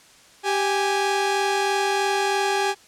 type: tone pair together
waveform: sawtooth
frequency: 392.3 / 827.7 Hz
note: G4 / G#5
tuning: +1 / -6 cents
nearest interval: octave + minor second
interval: 1293 cents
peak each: -19 dBFS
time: 0.43-2.75 s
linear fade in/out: 50 ms
effects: white hiss -51 dBFS RMS until 2.87 s + low-pass 8000 Hz 12 dB/octave